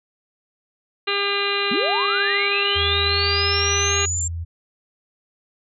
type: harmonic tone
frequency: 401.7 Hz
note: G4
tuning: 42 cents sharp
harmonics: 1 / 2 / 3 / 4 / 5 / 6 / 7 / 8 / 9 / 10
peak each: -26 / -35 / -27 / -30 / -30 / -28 / -26 / -36 / -34 / -28 dBFS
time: 1.07-4.06 s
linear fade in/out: 10 ms
type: linear sweep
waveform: sine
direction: up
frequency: 190 to 7420 Hz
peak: -22 dBFS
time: 1.71-4.28 s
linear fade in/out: 5 ms
type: tone with pitch glide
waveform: sine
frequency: 83 to 83.82 Hz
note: E2 to E2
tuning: +12 to +29 cents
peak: -25 dBFS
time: 2.75-4.45 s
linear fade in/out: 20 ms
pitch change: +17 cents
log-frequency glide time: 3.29-3.94 s
effects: none